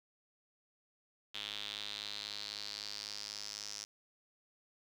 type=tone with band-pass filter sweep; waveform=sawtooth; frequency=103.83 Hz; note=G#2; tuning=in tune; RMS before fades=-44 dBFS; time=1.34-3.85 s; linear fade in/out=10 ms; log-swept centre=3400 to 5600 Hz; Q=5; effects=10-bit